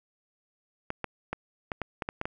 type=clicks; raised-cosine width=0.5 ms; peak=-16 dBFS; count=9; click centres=0.904 / 1.043 / 1.33 / 1.718 / 1.817 / 2.022 / 2.089 / 2.214 / 2.255 s; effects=none